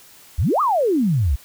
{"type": "exponential two-way sweep", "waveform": "sine", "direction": "up then down", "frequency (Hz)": [59.4, 1282, 59.4], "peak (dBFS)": -15, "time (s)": [0.38, 1.36], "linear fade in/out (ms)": 10, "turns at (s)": 0.61, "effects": ["white hiss -47 dBFS RMS until 1.44 s"]}